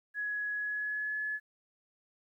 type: tone with pitch glide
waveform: sine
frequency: 1679 to 1709.3 Hz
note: G#6 to G#6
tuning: +18 to +49 cents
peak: -32 dBFS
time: 0.14-1.4 s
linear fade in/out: 50 ms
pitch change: +31 cents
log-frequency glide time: 0.54-1.17 s
effects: 12-bit